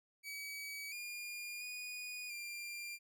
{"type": "tone with pitch steps", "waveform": "sawtooth", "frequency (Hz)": [2277, 2418, 2465, 2385], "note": ["C#7", "D7", "D#7", "D7"], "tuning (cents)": [46, 50, -17, 26], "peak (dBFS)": -40, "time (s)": [0.23, 2.99], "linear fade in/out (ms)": 50, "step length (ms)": 690, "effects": []}